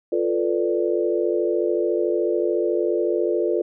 sine chord, B half-diminished seventh, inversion second, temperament equal, 349.2 / 440 / 493.9 / 587.3 Hz, F4 / A4 / B4 / D5, 0 / 0 / 0 / 0 cents, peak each -22 / -24 / -26 / -27 dBFS, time 0.12-3.62 s, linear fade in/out 5 ms, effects none

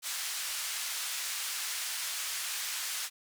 white band-pass noise, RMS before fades -36 dBFS, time 0.02-3.1 s, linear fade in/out 50 ms, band 1300 to 9700 Hz, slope 12 dB/octave, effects none

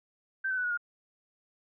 sine tone with pitch steps, 1557 / 1522.3 / 1488.4 / 1455.3 / 1422.8 Hz, G6 / F#6 / F#6 / F#6 / F6, -12 / +49 / +10 / -29 / +32 cents, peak -28 dBFS, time 0.44-0.775 s, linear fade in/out 10 ms, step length 67 ms, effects none

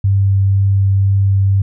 sine tone with vibrato, 98 Hz, G2, in tune, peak -9 dBFS, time 0.04-1.62 s, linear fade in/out 5 ms, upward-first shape triangle, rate 2 Hz, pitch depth 9 cents each way, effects none

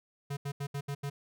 square tone bursts at uneven times, 141.4 Hz, C#3, 35 cents sharp, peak -34 dBFS, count 6, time 0.3-0.37 / 0.45-0.52 / 0.6-0.67 / 0.74-0.81 / 0.88-0.95 / 1.03-1.1 s, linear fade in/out 10 ms, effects none

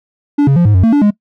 triangle tone with pitch steps, 289.2 / 137.8 / 173.2 / 104.6 / 92 / 226.3 / 289.4 / 207 Hz, D4 / C#3 / F3 / G#2 / F#2 / A3 / D4 / G#3, -27 / -10 / -14 / +13 / -9 / +49 / -25 / -5 cents, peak -4 dBFS, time 0.38-1.108 s, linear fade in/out 10 ms, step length 91 ms, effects noise-tail reverb RT60 0.1 s tail -21 dB re dry

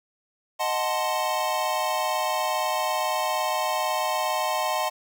square chord, D# diminished seventh, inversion none, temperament equal, 622.3 / 740 / 880 / 1046.5 Hz, D#5 / F#5 / A5 / C6, 0 / 0 / 0 / 0 cents, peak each -30 dBFS, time 0.59-4.9 s, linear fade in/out 20 ms, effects 10-bit

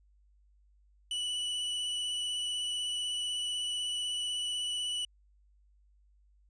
45% pulse tone with vibrato, 2960 Hz, F#7, in tune, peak -32 dBFS, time 1.11-5.05 s, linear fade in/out 2 ms, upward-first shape triangle, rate 16 Hz, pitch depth 18 cents each way, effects added 50 Hz sine -62 dBFS peak until 6.49 s + resampled to 22050 Hz

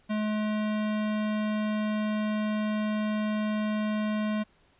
square tone, 213.1 Hz, G#3, 45 cents sharp, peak -27 dBFS, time 0.09-4.44 s, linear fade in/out 20 ms, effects pink hiss -64 dBFS RMS until 4.79 s + resampled to 8000 Hz

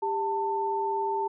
sine tone pair together, 397.1 / 891.5 Hz, G4 / A5, +22 / +22 cents, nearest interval octave + major second, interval 1400 cents, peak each -30 / -27 dBFS, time 0.02-1.28 s, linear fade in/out 10 ms, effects none

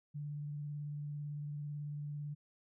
sine tone with vibrato, 146.83 Hz, D3, in tune, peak -39 dBFS, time 0.14-2.35 s, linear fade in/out 20 ms, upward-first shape triangle, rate 18 Hz, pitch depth 22 cents each way, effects none

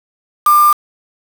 sine tone with quantisation, 1195 Hz, D6, 30 cents sharp, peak -6 dBFS, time 0.46-0.73 s, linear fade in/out 5 ms, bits 3, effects none

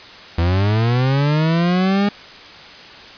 40% pulse linear sweep, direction up, 81.9 to 205.6 Hz, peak -13 dBFS, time 0.38-2.09 s, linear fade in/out 5 ms, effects white hiss -38 dBFS RMS until 3.17 s + resampled to 11025 Hz

